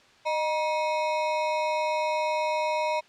square ring-modulated tone, 784 Hz, G5, in tune, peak -22 dBFS, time 0.25-3.01 s, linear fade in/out 20 ms, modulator 169 Hz, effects white hiss -56 dBFS RMS until 3.08 s + low-pass 4000 Hz 12 dB/octave

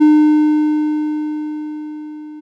triangle tone with level ramp, 303.4 Hz, D#4, 44 cents flat, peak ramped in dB -3 to -28 dBFS, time 0-2.41 s, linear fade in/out 20 ms, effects none

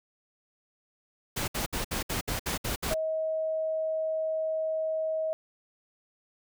pink noise bursts, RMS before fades -31 dBFS, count 9, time 1.36-2.944 s, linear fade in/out 10 ms, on 120 ms, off 63 ms
sine tone, 635 Hz, D#5, 35 cents sharp, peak -27 dBFS, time 2.91-5.33 s, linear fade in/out 0 ms
effects none

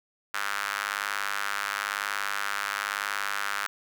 sawtooth tone with high-pass filter, 101 Hz, G#2, 48 cents flat, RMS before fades -31 dBFS, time 0.34-3.67 s, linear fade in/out 0 ms, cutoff 1400 Hz, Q 2.8, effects none

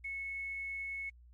sine tone with quantisation, 2198 Hz, C#7, 15 cents flat, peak -37 dBFS, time 0.04-1.1 s, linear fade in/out 10 ms, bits 11, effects added 60 Hz sine -55 dBFS peak until 1.33 s + MP3 48 kbps

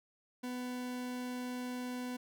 40% pulse tone, 249 Hz, B3, 14 cents sharp, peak -37 dBFS, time 0.43-2.17 s, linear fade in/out 10 ms, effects none

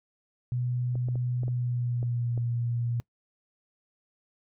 sine tone with pitch glide, 123.5 to 118.88 Hz, B2 to A#2, 0 to +34 cents, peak -26 dBFS, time 0.52-3 s, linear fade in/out 0 ms, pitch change -66 cents, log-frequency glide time 1.48-2.37 s
clicks, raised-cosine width 2 ms, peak -27 dBFS, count 7, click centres 0.955 / 1.086 / 1.156 / 1.434 / 1.481 / 2.029 / 2.377 s
effects noise-tail reverb RT60 0.1 s tail -24 dB re dry

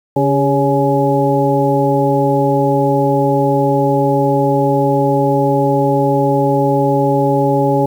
harmonic tone with a mistuned harmonic, 140 Hz, C#3, 18 cents sharp, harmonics 1 / 2 / 3 / 4 / 6, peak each -17 / -17 / -17 / -17 / -17 dBFS, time 0.16-7.86 s, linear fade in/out 5 ms, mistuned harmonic 3, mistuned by -58 cents, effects 7-bit

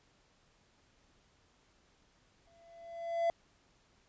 triangle tone with exponential growth, 675 Hz, E5, 41 cents sharp, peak -24 dBFS, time 2.47-3.3 s, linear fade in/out 1 ms, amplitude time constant 180 ms, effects pink hiss -69 dBFS RMS until 4.08 s + resampled to 16000 Hz

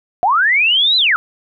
sine linear two-way sweep, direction up then down, 670 to 4074 to 1248 Hz, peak -10 dBFS, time 0.23-1.16 s, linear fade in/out 0 ms, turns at 0.97 s, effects none

